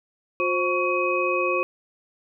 sine tone cluster, 358.3 / 528 / 1121 / 2522 Hz, F4 / C5 / C#6 / D#7, +44 / +16 / +19 / +23 cents, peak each -26 dBFS, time 0.4-1.63 s, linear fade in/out 0 ms, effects none

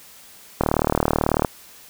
click train, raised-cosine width 1 ms, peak -3 dBFS, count 33, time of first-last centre 0.61-1.448 s, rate 38.2 Hz, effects white hiss -46 dBFS RMS until 1.89 s

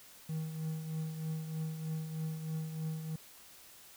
triangle tone with tremolo, 158.5 Hz, D#3, 32 cents sharp, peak -31 dBFS, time 0.29-3.16 s, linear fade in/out 5 ms, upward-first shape triangle, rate 3.2 Hz, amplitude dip 60%, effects white hiss -56 dBFS RMS until 3.96 s

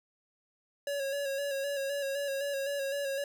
square tone with vibrato, 557 Hz, C#5, 8 cents sharp, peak -32 dBFS, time 0.87-3.24 s, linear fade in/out 2 ms, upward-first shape square, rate 3.9 Hz, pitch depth 33 cents each way, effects none

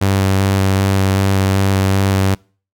sawtooth tone with vibrato, 96.9 Hz, G2, 20 cents flat, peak -8 dBFS, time 0.01-2.35 s, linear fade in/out 10 ms, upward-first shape square, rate 2.6 Hz, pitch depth 11 cents each way, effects noise-tail reverb RT60 0.4 s tail -26 dB re dry

